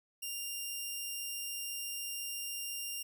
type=tone; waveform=10% pulse; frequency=2794 Hz; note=F7; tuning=in tune; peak=-29 dBFS; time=0.22-3.03 s; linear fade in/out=10 ms; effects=none